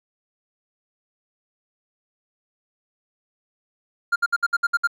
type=tone bursts; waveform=triangle; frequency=1400 Hz; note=F6; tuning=4 cents sharp; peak=-14 dBFS; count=8; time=4.12-4.874 s; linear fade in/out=10 ms; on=40 ms; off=62 ms; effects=none